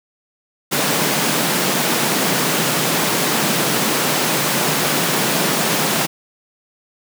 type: high-pass noise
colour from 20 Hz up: pink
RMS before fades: -18 dBFS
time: 0.71-6.07 s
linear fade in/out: 20 ms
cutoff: 140 Hz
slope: 48 dB/octave
effects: none